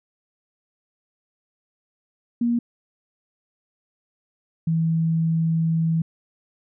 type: tone pair in turn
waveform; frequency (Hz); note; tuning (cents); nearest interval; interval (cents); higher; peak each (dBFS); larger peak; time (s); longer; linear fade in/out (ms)
sine; 237 / 163.07; A#3 / E3; +29 / -18; tritone; 647; first; -18; neither; 2.41-2.59 / 4.67-6.02; second; 5
effects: none